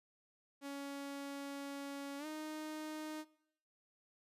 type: tone with pitch glide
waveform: sawtooth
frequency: 280 to 308.9 Hz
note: C#4 to D#4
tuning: +18 to -12 cents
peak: -39 dBFS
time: 0.61-3.25 s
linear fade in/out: 50 ms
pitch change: +170 cents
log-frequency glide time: 2.18-2.26 s
effects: noise-tail reverb RT60 0.8 s tail -21 dB re dry + resampled to 32000 Hz